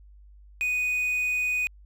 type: tone with quantisation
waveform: triangle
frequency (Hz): 2485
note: D#7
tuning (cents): -3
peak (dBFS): -22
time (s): 0.61-1.67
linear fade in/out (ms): 0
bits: 8
effects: added 50 Hz sine -48 dBFS peak until 1.85 s